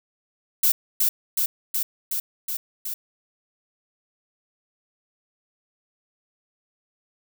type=noise with echo; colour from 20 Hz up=violet; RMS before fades=-18 dBFS; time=0.63-0.72 s; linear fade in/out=5 ms; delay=370 ms; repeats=6; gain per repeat=-2 dB; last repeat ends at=2.94 s; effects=none